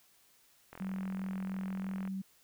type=click train; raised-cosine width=0.5 ms; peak=-32 dBFS; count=59; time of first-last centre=0.73-2.076 s; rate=43.1 Hz
type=tone with pitch glide; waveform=sine; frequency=190.7 to 191.8 Hz; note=G3 to G3; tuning=-47 to -37 cents; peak=-35 dBFS; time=0.8-2.22 s; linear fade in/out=10 ms; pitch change=+10 cents; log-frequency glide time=1.61-1.99 s
effects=white hiss -66 dBFS RMS until 2.43 s